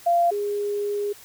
sine tone pair in turn, 690 / 410.3 Hz, F5 / G#4, -21 / -21 cents, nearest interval major sixth, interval 900 cents, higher first, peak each -16 / -23 dBFS, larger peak first, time 0.06-0.31 / 0.31-1.13 s, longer second, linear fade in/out 10 ms, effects white hiss -47 dBFS RMS until 1.24 s

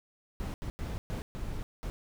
brown noise bursts at uneven times, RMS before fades -36 dBFS, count 6, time 0.4-0.54 / 0.62-0.7 / 0.79-0.98 / 1.1-1.22 / 1.35-1.63 / 1.83-1.9 s, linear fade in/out 0 ms, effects none

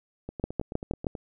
two click trains, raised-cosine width 2 ms, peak -22 / -13 dBFS, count 9 / 5, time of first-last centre 0.29-1.152 / 0.44-1.068 s, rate 9.28 / 6.37 Hz, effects none

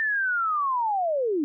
sine linear sweep, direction down, 1800 to 277.4 Hz, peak -22 dBFS, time 0-1.44 s, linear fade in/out 0 ms, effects none

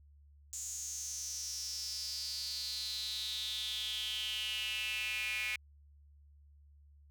square tone with high-pass filter sweep, 115.4 Hz, A#2, 17 cents flat, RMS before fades -39 dBFS, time 0.53-5.56 s, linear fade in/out 0 ms, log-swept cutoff 7000 to 2300 Hz, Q 7.4, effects added 72 Hz sine -58 dBFS peak until 7.1 s

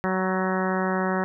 harmonic tone with a mistuned harmonic, 187.4 Hz, F#3, 22 cents sharp, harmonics 1 / 2 / 3 / 4 / 5 / 6 / 7 / 8 / 9 / 10, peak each -26 / -29 / -31 / -32 / -33 / -34 / -34 / -35 / -36 / -36 dBFS, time 0.04-1.24 s, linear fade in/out 0 ms, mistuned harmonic 6, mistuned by -26 cents, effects none

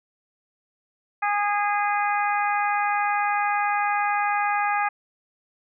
harmonic tone, 411.1 Hz, G#4, 18 cents flat, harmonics 2 / 3 / 4 / 5 / 6, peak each -23 / -27 / -29 / -31 / -33 dBFS, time 1.22-4.89 s, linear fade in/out 10 ms, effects none

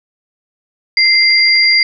sine tone pair together, 2085 / 4773 Hz, C7 / D8, -7 / +27 cents, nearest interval octave + major second, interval 1434 cents, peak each -10 dBFS, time 0.97-1.83 s, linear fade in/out 2 ms, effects none

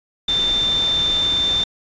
sine tone in noise, 3571 Hz, A7, 25 cents sharp, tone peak -16 dBFS, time 0.28-1.64 s, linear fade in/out 5 ms, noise pink, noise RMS -29 dBFS, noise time 0.28-1.64 s, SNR +10 dB, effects resampled to 16000 Hz

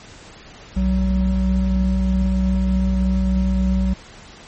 triangle tone pair together, 61.74 / 188.46 Hz, B1 / F#3, 0 / +32 cents, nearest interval octave + perfect fifth, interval 1932 cents, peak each -16 dBFS, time 0.76-3.94 s, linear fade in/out 10 ms, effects pink hiss -42 dBFS RMS until 4.47 s + MP3 32 kbps

